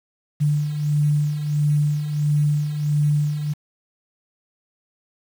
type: beating tone pair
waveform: sine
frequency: 146.83 / 148.33 Hz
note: D3 / D3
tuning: 0 / +18 cents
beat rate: 1.5 Hz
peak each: -25 / -18 dBFS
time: 0.4-3.54 s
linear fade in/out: 20 ms
effects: 7-bit